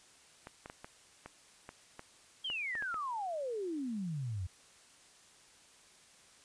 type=clicks; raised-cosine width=0.5 ms; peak=-30 dBFS; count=11; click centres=0.471 / 0.659 / 0.699 / 0.845 / 1.26 / 1.691 / 1.994 / 2.501 / 2.753 / 2.824 / 2.943 s
type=exponential sweep; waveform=sine; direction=down; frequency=3280 to 85.1 Hz; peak=-35 dBFS; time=2.44-4.47 s; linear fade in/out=10 ms
effects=white hiss -61 dBFS RMS until 6.44 s + resampled to 22050 Hz